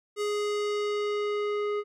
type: tone with low-pass filter sweep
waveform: square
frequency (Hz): 415.3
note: G#4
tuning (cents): 0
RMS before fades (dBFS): -29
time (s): 0.16-1.84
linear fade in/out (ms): 50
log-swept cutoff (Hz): 9700 to 1800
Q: 0.81
effects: none

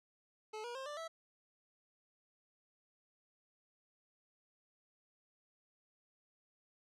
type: tone with pitch steps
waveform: 25% pulse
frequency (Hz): 431.7 / 479 / 531.5 / 589.7 / 654.3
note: A4 / A#4 / C5 / D5 / E5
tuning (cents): -33 / +47 / +27 / +7 / -13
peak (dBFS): -39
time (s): 0.53-1.08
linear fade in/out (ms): 10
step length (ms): 110
effects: low-pass 7000 Hz 12 dB/octave

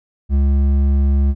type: tone with hard clipping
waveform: sine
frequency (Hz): 69.3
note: C#2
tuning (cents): 0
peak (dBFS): -13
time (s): 0.29-1.35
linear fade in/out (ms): 50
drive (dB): 7
effects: none

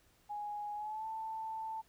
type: tone with pitch glide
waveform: sine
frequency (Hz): 830.6 to 885.1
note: G#5 to A5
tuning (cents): 0 to +10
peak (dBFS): -38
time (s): 0.29-1.82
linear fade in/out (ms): 20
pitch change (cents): +110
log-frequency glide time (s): 0.75-1.07
effects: pink hiss -69 dBFS RMS until 1.88 s

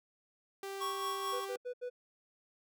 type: tone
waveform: sawtooth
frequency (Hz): 392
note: G4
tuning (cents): 0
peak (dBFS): -36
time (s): 0.63-1.56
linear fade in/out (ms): 2
type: tone with tremolo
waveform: square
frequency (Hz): 1108.7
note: C#6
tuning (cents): 0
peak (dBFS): -35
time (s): 0.8-1.46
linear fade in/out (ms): 20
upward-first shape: sine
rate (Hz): 4.5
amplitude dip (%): 45
type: tone bursts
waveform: triangle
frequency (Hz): 493.9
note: B4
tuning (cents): 0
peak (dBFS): -35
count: 4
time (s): 1.32-1.9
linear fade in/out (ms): 20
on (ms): 88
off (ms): 76
effects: none

